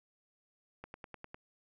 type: click train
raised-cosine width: 0.5 ms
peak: -30 dBFS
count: 6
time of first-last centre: 0.84-1.345 s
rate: 9.91 Hz
effects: none